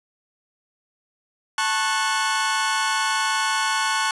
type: chord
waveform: sawtooth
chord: F# minor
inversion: first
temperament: equal with one note detuned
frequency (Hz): 880 / 1094.7 / 1480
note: A5 / C#6 / F#6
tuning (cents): 0 / -22 / 0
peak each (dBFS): -21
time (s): 1.58-4.11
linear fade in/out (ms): 2
effects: resampled to 24000 Hz + 9-bit